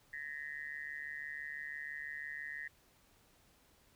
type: tone with amplitude modulation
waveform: sine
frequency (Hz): 1855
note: A#6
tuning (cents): -9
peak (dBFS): -37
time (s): 0.13-2.68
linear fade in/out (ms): 5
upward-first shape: sine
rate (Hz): 146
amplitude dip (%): 100
effects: pink hiss -68 dBFS RMS until 3.95 s